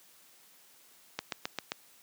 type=click train; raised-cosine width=0.2 ms; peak=-15 dBFS; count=5; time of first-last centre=1.19-1.719 s; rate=7.56 Hz; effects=white hiss -60 dBFS RMS until 2.02 s + high-pass 150 Hz 12 dB/octave